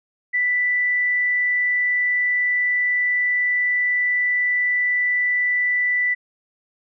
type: tone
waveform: sine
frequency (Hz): 1978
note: B6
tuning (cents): +2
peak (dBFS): -17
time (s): 0.33-6.15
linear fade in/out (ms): 20
effects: none